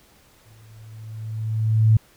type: tone with exponential growth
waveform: sine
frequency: 110 Hz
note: A2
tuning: in tune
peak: -10 dBFS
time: 0.45-1.97 s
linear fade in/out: 5 ms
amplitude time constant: 330 ms
effects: pink hiss -55 dBFS RMS until 2.16 s